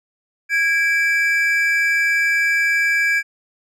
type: tone pair together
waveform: triangle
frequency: 1644.7 / 2326 Hz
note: G#6 / D7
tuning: -17 / -17 cents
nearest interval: tritone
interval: 600 cents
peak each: -16 dBFS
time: 0.49-3.23 s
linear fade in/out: 50 ms
effects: none